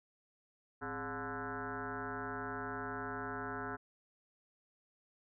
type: tone with frequency modulation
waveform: sine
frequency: 870 Hz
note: A5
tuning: 20 cents flat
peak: -38 dBFS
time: 0.81-3.77 s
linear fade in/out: 20 ms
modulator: 152 Hz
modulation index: 4.8
effects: none